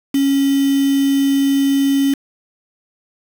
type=tone with quantisation; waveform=sine; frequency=275.9 Hz; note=C#4; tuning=8 cents flat; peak=-12 dBFS; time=0.14-2.14 s; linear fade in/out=5 ms; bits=4; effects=none